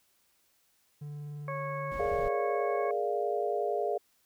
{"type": "tone with vibrato", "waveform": "triangle", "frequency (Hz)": 146.83, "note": "D3", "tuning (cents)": 0, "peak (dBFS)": -36, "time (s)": [1.01, 1.92], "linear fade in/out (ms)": 10, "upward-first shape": "triangle", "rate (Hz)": 20, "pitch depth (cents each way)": 21}
{"type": "harmonic tone", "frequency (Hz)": 550, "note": "C#5", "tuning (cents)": -14, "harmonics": [1, 2, 3, 4], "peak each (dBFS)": [-37, -37, -46, -44], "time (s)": [1.48, 2.91], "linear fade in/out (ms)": 2}
{"type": "noise", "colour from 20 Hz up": "brown", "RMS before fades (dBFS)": -41, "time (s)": [1.91, 2.29], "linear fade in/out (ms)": 10}
{"type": "chord", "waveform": "sine", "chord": "Bb dominant seventh", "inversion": "third", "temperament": "equal", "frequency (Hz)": [415.3, 466.2, 587.3, 698.5], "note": ["Ab4", "Bb4", "D5", "F5"], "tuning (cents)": [0, 0, 0, 0], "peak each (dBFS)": [-32, -35, -35, -33], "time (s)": [1.99, 3.98], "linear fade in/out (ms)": 10}
{"effects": ["white hiss -70 dBFS RMS until 4.25 s"]}